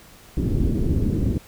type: low-pass noise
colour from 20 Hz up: pink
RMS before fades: -21 dBFS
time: 0.37-1.38 s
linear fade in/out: 2 ms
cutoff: 340 Hz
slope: 24 dB/octave
effects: pink hiss -48 dBFS RMS until 1.47 s

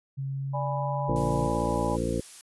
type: tone with pitch glide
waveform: sine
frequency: 136 to 139.66 Hz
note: C#3 to C#3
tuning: -33 to +13 cents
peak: -29 dBFS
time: 0.17-1.48 s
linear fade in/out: 20 ms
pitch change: +46 cents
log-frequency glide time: 0.29-1.05 s
type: chord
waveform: sine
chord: G# diminished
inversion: second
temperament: equal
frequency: 587.3 / 830.6 / 987.8 Hz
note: D5 / G#5 / B5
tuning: 0 / 0 / 0 cents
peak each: -33 dBFS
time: 0.53-1.97 s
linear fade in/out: 20 ms
type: harmonic tone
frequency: 57.4 Hz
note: A#1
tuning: 26 cents flat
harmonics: 1 / 2 / 3 / 4 / 5 / 6 / 8 / 9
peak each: -34 / -34 / -34 / -34 / -34 / -34 / -34 / -34 dBFS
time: 1.08-2.21 s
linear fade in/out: 10 ms
type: noise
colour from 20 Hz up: blue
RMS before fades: -43 dBFS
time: 1.16-2.41 s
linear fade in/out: 0 ms
effects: resampled to 24000 Hz

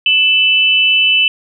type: tone pair together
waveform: sine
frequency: 2637 / 2999 Hz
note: E7 / F#7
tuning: 0 / +23 cents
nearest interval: major second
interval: 223 cents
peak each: -11 dBFS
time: 0.06-1.28 s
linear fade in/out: 2 ms
effects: none

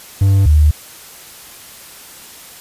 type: tone pair in turn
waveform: triangle / sine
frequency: 97.9 / 75.43 Hz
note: G2 / D2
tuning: -2 / +47 cents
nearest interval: perfect fourth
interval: 451 cents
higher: first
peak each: -6 dBFS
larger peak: neither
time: 0.21-0.46 / 0.46-0.71 s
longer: neither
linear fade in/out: 5 ms
effects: white hiss -37 dBFS RMS until 2.6 s + resampled to 32000 Hz

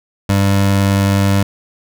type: tone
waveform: 25% pulse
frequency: 98.8 Hz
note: G2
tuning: 14 cents sharp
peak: -7 dBFS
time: 0.29-1.43 s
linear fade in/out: 5 ms
effects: none

